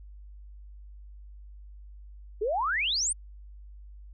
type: exponential sweep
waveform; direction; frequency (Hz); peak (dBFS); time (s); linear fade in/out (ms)
sine; up; 392 to 9397; -25; 2.41-3.13; 10
effects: added 50 Hz sine -44 dBFS peak until 4.13 s